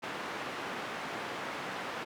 white band-pass noise, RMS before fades -39 dBFS, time 0.02-2.05 s, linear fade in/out 20 ms, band 180 to 1700 Hz, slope 12 dB/octave, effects none

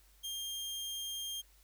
sawtooth tone, 3205 Hz, G7, 38 cents sharp, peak -35 dBFS, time 0.23-1.42 s, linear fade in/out 20 ms, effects added 50 Hz sine -63 dBFS peak until 1.63 s + white hiss -67 dBFS RMS until 1.63 s

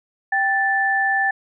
sine tone pair together, 784 / 1758.9 Hz, G5 / A6, 0 / -1 cents, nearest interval octave + major second, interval 1399 cents, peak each -21 / -18 dBFS, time 0.32-1.31 s, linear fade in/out 5 ms, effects none

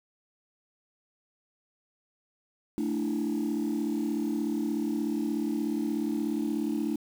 sine chord, A suspended fourth, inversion none, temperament just, 220 / 293.3 / 330 Hz, A3 / D4 / E4, 0 / -2 / +2 cents, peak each -30 / -29 / -31 dBFS, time 2.78-6.96 s, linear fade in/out 0 ms, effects tanh soft clip ceiling -22 dBFS + 8-bit

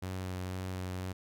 sawtooth tone with vibrato, 92.5 Hz, F#2, in tune, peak -32 dBFS, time 0.02-1.13 s, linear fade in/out 10 ms, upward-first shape sine, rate 2 Hz, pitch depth 16 cents each way, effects none

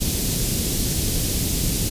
pink band-stop noise, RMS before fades -22 dBFS, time 0-1.9 s, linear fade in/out 20 ms, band 290 to 4600 Hz, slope 12 dB/octave, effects resampled to 32000 Hz

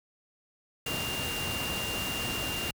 sine tone in noise, 2794 Hz, F7, in tune, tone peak -34 dBFS, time 0.86-2.71 s, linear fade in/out 5 ms, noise pink, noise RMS -34 dBFS, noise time 0.86-2.71 s, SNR -3 dB, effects high-pass 60 Hz 12 dB/octave

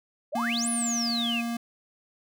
sine exponential two-way sweep, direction up then down, 523.3 to 10360 to 2441 Hz, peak -27 dBFS, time 0.32-1.42 s, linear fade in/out 20 ms, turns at 0.69 s
square tone, 234.2 Hz, A#3, 8 cents sharp, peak -29 dBFS, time 0.35-1.57 s, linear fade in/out 5 ms
effects none

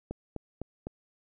click train, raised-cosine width 2 ms, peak -22 dBFS, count 4, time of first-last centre 0.11-0.869 s, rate 3.95 Hz, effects none

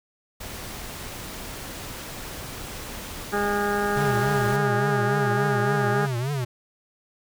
pink noise, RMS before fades -36 dBFS, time 0.4-4.57 s, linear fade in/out 10 ms
harmonic tone, 204.4 Hz, G#3, 27 cents flat, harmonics 1 / 2 / 3 / 4 / 6 / 7 / 8 / 9, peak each -30 / -26 / -36 / -28 / -31 / -33 / -31 / -41 dBFS, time 3.32-6.07 s, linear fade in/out 20 ms
square tone with vibrato, 131.2 Hz, C3, 5 cents sharp, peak -25 dBFS, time 3.96-6.45 s, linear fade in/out 10 ms, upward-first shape triangle, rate 3.5 Hz, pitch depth 220 cents each way
effects none

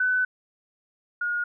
sine tone pair in turn, 1504 / 1435.1 Hz, F#6 / F6, +28 / +47 cents, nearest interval minor second, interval 81 cents, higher first, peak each -20 / -24 dBFS, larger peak first, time 0-0.25 / 1.21-1.44 s, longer first, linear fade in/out 5 ms, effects none

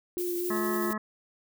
sine tone with vibrato, 352.9 Hz, F4, 18 cents sharp, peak -29 dBFS, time 0.17-0.91 s, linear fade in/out 0 ms, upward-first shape sine, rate 4.1 Hz, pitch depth 17 cents each way
violet noise with tremolo, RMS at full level -36 dBFS, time 0.18-0.93 s, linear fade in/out 0 ms, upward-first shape sine, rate 11 Hz, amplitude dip 25%
harmonic tone, 214.3 Hz, A3, 45 cents flat, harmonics 1 / 2 / 3 / 4 / 5 / 6 / 8 / 9, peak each -32 / -42 / -41 / -45 / -36 / -38 / -40 / -44 dBFS, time 0.5-0.98 s, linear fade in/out 5 ms
effects none

